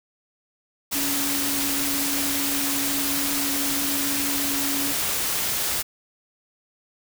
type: tone in noise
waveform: sine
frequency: 280.7 Hz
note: C#4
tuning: 22 cents sharp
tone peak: -29 dBFS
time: 0.94-4.93 s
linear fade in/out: 20 ms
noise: white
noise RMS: -25 dBFS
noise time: 0.91-5.83 s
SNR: -7 dB
effects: none